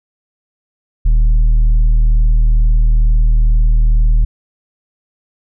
sine tone with tanh clipping, 38.89 Hz, D#1, in tune, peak -8 dBFS, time 1.05-4.25 s, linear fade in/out 10 ms, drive 5 dB, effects none

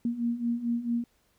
sine beating tone pair, 233.1 / 237.6 Hz, A#3 / A#3, 0 / +33 cents, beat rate 4.5 Hz, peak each -32 / -28 dBFS, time 0.05-1.04 s, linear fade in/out 2 ms, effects pink hiss -69 dBFS RMS until 1.38 s

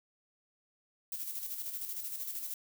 violet noise with tremolo, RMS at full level -38 dBFS, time 1.12-2.54 s, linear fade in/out 2 ms, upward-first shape square, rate 13 Hz, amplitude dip 45%, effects none

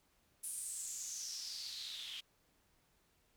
white noise with band-pass filter sweep, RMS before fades -45 dBFS, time 0.43-2.21 s, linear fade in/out 10 ms, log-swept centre 10000 to 3100 Hz, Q 5.7, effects pink hiss -74 dBFS RMS until 3.36 s

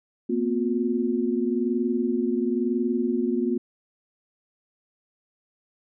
sine tone cluster, 231.7 / 252.7 / 358.4 Hz, A#3 / B3 / F4, -10 / +40 / +45 cents, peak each -26 dBFS, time 0.29-3.58 s, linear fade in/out 10 ms, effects none

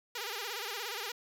5% pulse tone with vibrato, 440 Hz, A4, in tune, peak -25 dBFS, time 0.15-1.12 s, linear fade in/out 5 ms, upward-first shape sine, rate 17 Hz, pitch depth 190 cents each way, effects none

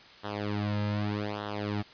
sawtooth tone with flanger, 103.83 Hz, G#2, in tune, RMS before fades -32 dBFS, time 0.23-1.83 s, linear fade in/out 20 ms, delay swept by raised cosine 0.42 to 2.72 ms, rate 0.83 Hz, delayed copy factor -0.95, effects white hiss -52 dBFS RMS until 1.93 s + resampled to 11025 Hz

